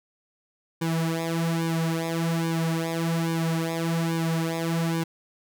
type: tone with flanger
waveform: sawtooth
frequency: 164.81 Hz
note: E3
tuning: in tune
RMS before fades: -26 dBFS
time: 0.81-5.04 s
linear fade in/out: 10 ms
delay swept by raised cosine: 1.5 to 5.4 ms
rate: 1.2 Hz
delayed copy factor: -0.85
effects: none